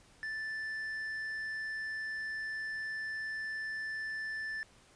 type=tone with tanh clipping; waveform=sine; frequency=1760 Hz; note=A6; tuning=in tune; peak=-37 dBFS; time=0.23-4.63 s; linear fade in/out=0 ms; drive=5 dB; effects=pink hiss -62 dBFS RMS until 4.95 s + resampled to 22050 Hz